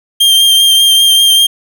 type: tone with vibrato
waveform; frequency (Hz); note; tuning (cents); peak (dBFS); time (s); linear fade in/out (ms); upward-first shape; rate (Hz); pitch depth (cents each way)
45% pulse; 3183; G7; +26; -5; 0.2-1.47; 10; triangle; 5.1; 19
effects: none